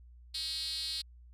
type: tone with high-pass filter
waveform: 5% pulse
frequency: 318 Hz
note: D#4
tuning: 38 cents sharp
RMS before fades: -37 dBFS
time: 0.34-1.02 s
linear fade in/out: 10 ms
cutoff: 4300 Hz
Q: 6.1
effects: added 60 Hz sine -52 dBFS peak until 1.33 s + resampled to 32000 Hz